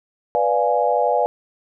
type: chord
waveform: sine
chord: B diminished seventh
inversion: none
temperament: equal with one note detuned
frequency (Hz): 493.9 / 587.3 / 698.5 / 834.5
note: B4 / D5 / F5 / Ab5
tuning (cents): 0 / 0 / 0 / +8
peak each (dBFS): -21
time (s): 0.35-1.26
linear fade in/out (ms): 0
effects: none